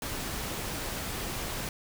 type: noise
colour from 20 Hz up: pink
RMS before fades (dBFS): -35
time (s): 0.02-1.69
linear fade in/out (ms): 2
effects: none